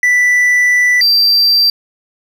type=tone pair in turn; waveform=triangle; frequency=1975.5 / 4699 Hz; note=B6 / D8; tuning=0 / 0 cents; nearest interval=octave + minor third; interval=1500 cents; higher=second; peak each=-6 dBFS; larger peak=neither; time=0.03-1.01 / 1.01-1.7 s; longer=first; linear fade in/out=2 ms; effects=none